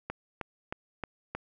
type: click train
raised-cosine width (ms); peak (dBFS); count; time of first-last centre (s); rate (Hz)
0.5; -19; 5; 0.1-1.35; 3.2
effects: none

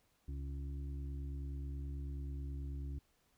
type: harmonic tone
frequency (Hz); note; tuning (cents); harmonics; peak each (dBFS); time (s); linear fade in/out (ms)
69.3; C#2; 0; 1 / 2 / 4 / 5; -40 / -48 / -53 / -60; 0.28-2.99; 5
effects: pink hiss -75 dBFS RMS until 3.37 s

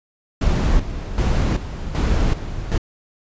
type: noise with tremolo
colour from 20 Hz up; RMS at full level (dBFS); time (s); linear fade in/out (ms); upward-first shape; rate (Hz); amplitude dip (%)
brown; -17; 0.41-2.78; 5; square; 1.3; 70
effects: resampled to 16000 Hz

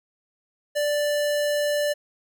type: tone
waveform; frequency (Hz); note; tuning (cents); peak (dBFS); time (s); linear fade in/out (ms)
square; 587.3; D5; 0; -22; 0.75-1.94; 20
effects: none

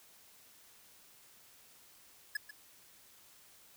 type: tone with echo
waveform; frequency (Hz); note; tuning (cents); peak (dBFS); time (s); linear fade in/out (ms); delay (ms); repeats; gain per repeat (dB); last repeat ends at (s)
square; 1700; G#6; +40; -33; 2.35-2.37; 5; 140; 1; -13; 2.51
effects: white hiss -61 dBFS RMS until 3.76 s

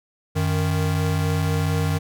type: tone pair together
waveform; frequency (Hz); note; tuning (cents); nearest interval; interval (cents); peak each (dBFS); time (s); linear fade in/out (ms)
square; 92.3 / 155.23; F#2 / D#3; -4 / -4; major sixth; 900; -23; 0.35-1.99; 20
effects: none

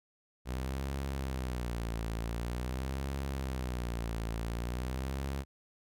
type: tone with vibrato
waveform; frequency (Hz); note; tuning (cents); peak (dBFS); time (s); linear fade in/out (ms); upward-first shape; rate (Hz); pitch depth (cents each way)
sawtooth; 62; B1; +7; -30; 0.45-5.45; 50; sine; 0.46; 170
effects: none

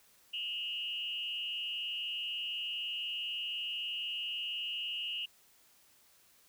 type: tone with frequency modulation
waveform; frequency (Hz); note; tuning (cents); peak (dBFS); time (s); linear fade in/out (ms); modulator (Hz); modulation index
sine; 2863; F7; +42; -35; 0.33-5.26; 10; 196; 0.73
effects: white hiss -65 dBFS RMS until 6.48 s

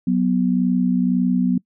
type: tone pair together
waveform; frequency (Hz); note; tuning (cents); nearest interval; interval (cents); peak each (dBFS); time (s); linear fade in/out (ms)
sine; 185 / 246.9; F#3 / B3; 0 / 0; perfect fourth; 500; -18; 0.07-1.58; 5
effects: noise-tail reverb RT60 0.1 s tail -24 dB re dry

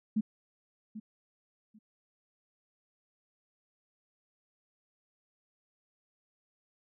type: tone with echo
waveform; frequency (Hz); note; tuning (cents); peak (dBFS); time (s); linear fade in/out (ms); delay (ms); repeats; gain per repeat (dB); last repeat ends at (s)
sine; 215.8; A3; -33; -25; 0.16-0.21; 10; 790; 2; -14; 1.79
effects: none

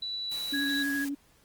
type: tone with pitch glide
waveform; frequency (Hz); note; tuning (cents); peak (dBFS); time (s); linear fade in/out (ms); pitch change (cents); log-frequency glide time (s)
sine; 3951 to 3919; B7 to B7; 0 to -14; -31; 0.02-0.83; 5; -14; 0.16-0.66
type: noise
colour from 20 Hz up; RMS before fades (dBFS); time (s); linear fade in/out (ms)
white; -42; 0.31-1.09; 5
type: tone with vibrato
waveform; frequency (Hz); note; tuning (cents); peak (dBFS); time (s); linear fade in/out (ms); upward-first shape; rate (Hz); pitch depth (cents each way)
sine; 281.1; C#4; +24; -30; 0.52-1.15; 10; triangle; 12; 30
type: tone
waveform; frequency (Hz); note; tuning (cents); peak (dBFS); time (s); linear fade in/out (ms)
sine; 1661.2; G#6; 0; -30; 0.53-1.05; 10
effects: pink hiss -63 dBFS RMS until 1.44 s + Opus 24 kbps

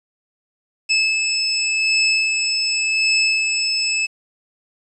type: beating tone pair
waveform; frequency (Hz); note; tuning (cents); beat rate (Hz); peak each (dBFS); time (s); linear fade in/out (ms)
25% pulse; 2609 / 2609.88; E7 / E7; -18 / -18; 0.88; -20 / -13; 0.89-4.07; 20
effects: resampled to 24000 Hz + 8-bit

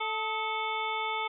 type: harmonic tone with a mistuned harmonic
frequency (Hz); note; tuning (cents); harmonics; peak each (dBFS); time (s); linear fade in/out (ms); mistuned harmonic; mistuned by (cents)
440; A4; 0; 1 / 2 / 3 / 5 / 6 / 7 / 8; -40 / -33 / -36 / -35 / -48 / -45 / -40; 0-1.28; 10; 3; -59
effects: none

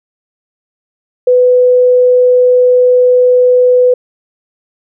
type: tone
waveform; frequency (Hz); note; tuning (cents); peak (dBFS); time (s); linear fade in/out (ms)
sine; 498.6; B4; +16; -4; 1.27-3.94; 5
effects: none

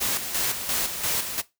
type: noise with tremolo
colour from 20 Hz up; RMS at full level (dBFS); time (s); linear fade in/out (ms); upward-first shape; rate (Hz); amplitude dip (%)
white; -25; 0-1.42; 20; square; 2.9; 55
effects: noise-tail reverb RT60 0.2 s tail -18 dB re dry

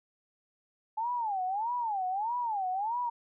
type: tone with vibrato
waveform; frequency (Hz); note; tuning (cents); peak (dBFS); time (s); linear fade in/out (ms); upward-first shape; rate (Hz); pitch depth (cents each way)
sine; 849; G#5; +38; -29; 0.97-3.1; 10; sine; 1.6; 250
effects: none

